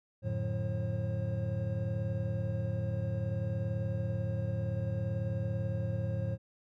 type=tone cluster; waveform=triangle; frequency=90.6 / 111.2 / 149 / 182.8 / 538 Hz; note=F#2 / A2 / D3 / F#3 / C5; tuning=-36 / +19 / +25 / -21 / +48 cents; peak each=-37 / -31 / -39 / -39 / -39 dBFS; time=0.22-6.38 s; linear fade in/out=50 ms; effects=none